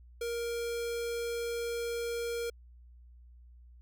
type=tone with notch filter; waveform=square; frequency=469 Hz; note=A#4; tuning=11 cents sharp; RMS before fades=-35 dBFS; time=0.21-2.5 s; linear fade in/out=5 ms; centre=1000 Hz; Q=1.2; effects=added 60 Hz sine -52 dBFS peak until 3.81 s

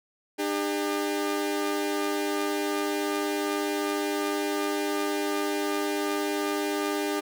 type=tone pair together; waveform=sawtooth; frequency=301.8 / 401.5 Hz; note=D4 / G4; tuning=+47 / +41 cents; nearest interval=perfect fourth; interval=494 cents; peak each=-25 / -25 dBFS; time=0.38-7.21 s; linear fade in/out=20 ms; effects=none

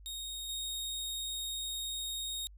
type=tone with level steps; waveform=sawtooth; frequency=3729 Hz; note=A#7; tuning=in tune; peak=-36 / -33 dBFS; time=0.06-2.47 s; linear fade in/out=0 ms; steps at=0.49 s; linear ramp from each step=2 ms; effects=added 50 Hz sine -51 dBFS peak until 2.57 s

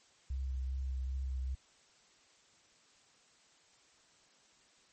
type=tone with vibrato; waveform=sine; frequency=65.41 Hz; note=C2; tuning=in tune; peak=-34 dBFS; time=0.3-1.55 s; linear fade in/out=5 ms; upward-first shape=sine; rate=2.5 Hz; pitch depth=21 cents each way; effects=white hiss -66 dBFS RMS until 4.92 s + MP3 32 kbps

